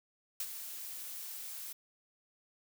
blue noise with ADSR envelope, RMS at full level -35 dBFS, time 0.4-1.73 s, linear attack 3 ms, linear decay 53 ms, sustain -9 dB, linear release 8 ms, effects none

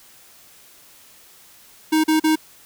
square tone bursts, 313.5 Hz, D#4, 13 cents sharp, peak -15 dBFS, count 3, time 1.92-2.358 s, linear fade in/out 10 ms, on 120 ms, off 39 ms, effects white hiss -49 dBFS RMS until 2.65 s

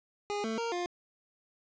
25% pulse tone with pitch steps, 410.9 / 222.9 / 463.6 / 352.5 Hz, G#4 / A3 / A#4 / F4, -18 / +23 / -10 / +16 cents, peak -28 dBFS, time 0.3-0.86 s, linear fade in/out 0 ms, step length 140 ms, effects resampled to 16000 Hz + 10-bit

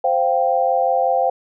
sine chord, C suspended fourth, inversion none, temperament equal, 523.3 / 698.5 / 784 Hz, C5 / F5 / G5, 0 / 0 / 0 cents, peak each -19 dBFS, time 0.04-1.3 s, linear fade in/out 5 ms, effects none

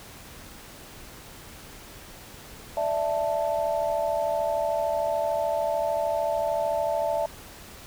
sine chord, D suspended second, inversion none, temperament just, 587.3 / 660.7 / 881 Hz, D5 / E5 / A5, 0 / +4 / +2 cents, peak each -28 / -26 / -30 dBFS, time 2.77-7.26 s, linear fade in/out 2 ms, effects pink hiss -45 dBFS RMS until 7.86 s

